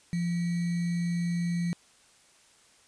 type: tone with sample-and-hold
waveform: sine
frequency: 172.7 Hz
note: F3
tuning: 19 cents flat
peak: -26 dBFS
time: 0.13-1.73 s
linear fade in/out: 0 ms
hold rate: 2100 Hz
effects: white hiss -60 dBFS RMS until 2.87 s + resampled to 22050 Hz